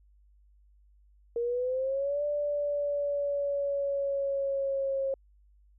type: exponential two-way sweep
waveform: sine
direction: up then down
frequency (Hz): 466.2 to 587.3 to 540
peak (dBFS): -27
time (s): 1.36-5.14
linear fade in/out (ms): 2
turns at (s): 2.24
effects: added 50 Hz sine -58 dBFS peak until 5.78 s